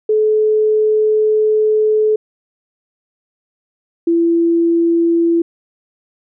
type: tone pair in turn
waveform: sine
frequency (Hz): 430.2 / 336.4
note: A4 / E4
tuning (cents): -39 / +35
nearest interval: major third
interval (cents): 426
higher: first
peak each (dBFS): -10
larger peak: neither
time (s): 0.09-2.16 / 4.07-5.42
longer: first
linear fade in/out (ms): 5
effects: none